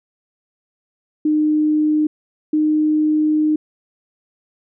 sine tone pair in turn, 305 / 306.5 Hz, D#4 / D#4, -34 / -26 cents, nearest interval unison, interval 8 cents, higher second, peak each -13 dBFS, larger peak neither, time 1.25-2.07 / 2.53-3.56 s, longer second, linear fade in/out 5 ms, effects none

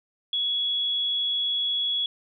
sine tone, 3363 Hz, G#7, 21 cents sharp, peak -23 dBFS, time 0.33-2.06 s, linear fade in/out 2 ms, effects none

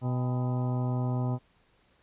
harmonic tone with a mistuned harmonic, 125 Hz, B2, 21 cents sharp, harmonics 1 / 2 / 3 / 4 / 5 / 6 / 7 / 8 / 10, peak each -27 / -34 / -42 / -45 / -42 / -43 / -48 / -45 / -51 dBFS, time 0.01-1.39 s, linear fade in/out 50 ms, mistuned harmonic 6, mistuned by +85 cents, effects pink hiss -66 dBFS RMS until 2.02 s + resampled to 8000 Hz

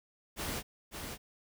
pink noise with echo, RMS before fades -37 dBFS, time 0.36-0.63 s, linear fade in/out 50 ms, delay 550 ms, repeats 1, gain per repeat -5 dB, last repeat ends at 1.18 s, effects none

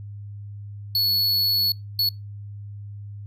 square tone bursts at uneven times, 4400 Hz, C#8, 14 cents flat, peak -19 dBFS, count 2, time 0.95-1.72 / 1.99-2.09 s, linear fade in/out 2 ms, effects noise-tail reverb RT60 0.2 s tail -23 dB re dry + added 102 Hz sine -34 dBFS peak until 3.26 s

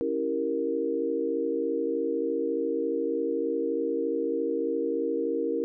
sine chord, C# diminished seventh, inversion none, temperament equal with one note detuned, 277.2 / 328.7 / 392 / 466.2 Hz, C#4 / E4 / G4 / Bb4, 0 / -5 / 0 / 0 cents, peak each -33 / -31 / -34 / -28 dBFS, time 0.01-5.64 s, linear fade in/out 0 ms, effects none

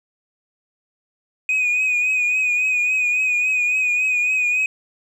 sine tone with vibrato, 2489 Hz, D#7, in tune, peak -14 dBFS, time 1.49-4.66 s, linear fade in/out 2 ms, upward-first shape triangle, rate 3.6 Hz, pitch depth 48 cents each way, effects tanh soft clip ceiling -15 dBFS + 9-bit

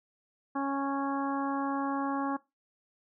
harmonic tone, 276.4 Hz, C#4, 5 cents flat, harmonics 1 / 2 / 3 / 4 / 5 / 6, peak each -31 / -40 / -35 / -36 / -43 / -45 dBFS, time 0.55-2.37 s, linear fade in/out 10 ms, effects noise-tail reverb RT60 0.2 s tail -18 dB re dry

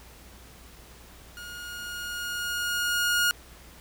sawtooth tone with level ramp, 1432 Hz, F6, 43 cents sharp, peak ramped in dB -36 to -17 dBFS, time 1.37-3.31 s, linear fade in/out 0 ms, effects added 60 Hz sine -51 dBFS peak until 3.8 s + pink hiss -51 dBFS RMS until 3.8 s

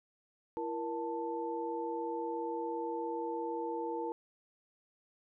sine tone cluster, 335.2 / 472.5 / 883 Hz, E4 / A#4 / A5, +29 / +23 / +6 cents, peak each -39 / -38 / -39 dBFS, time 0.57-4.12 s, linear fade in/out 0 ms, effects none

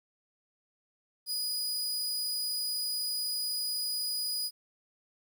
sawtooth tone, 4936 Hz, D#8, 15 cents flat, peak -28 dBFS, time 1.26-4.51 s, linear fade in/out 50 ms, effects 11-bit

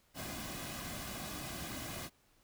pink noise with comb filter, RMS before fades -43 dBFS, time 0.14-2.1 s, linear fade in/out 50 ms, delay 2.2 ms, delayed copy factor -0.6, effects pink hiss -70 dBFS RMS until 2.43 s

